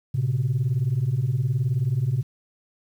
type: beating tone pair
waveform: sine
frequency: 114.3 / 133.3 Hz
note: A#2 / C3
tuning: -34 / +33 cents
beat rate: 19 Hz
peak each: -23 / -21 dBFS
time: 0.14-2.23 s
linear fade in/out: 10 ms
effects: tanh soft clip ceiling -16 dBFS + 9-bit